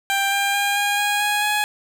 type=tone with pitch steps; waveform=15% pulse; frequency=790 / 797.8 / 805.7 / 813.6 / 821.6 / 829.8 / 837.9 Hz; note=G5 / G5 / G5 / G#5 / G#5 / G#5 / G#5; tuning=+13 / +30 / +47 / -36 / -19 / -2 / +15 cents; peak=-12 dBFS; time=0.1-1.64 s; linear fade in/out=0 ms; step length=220 ms; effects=none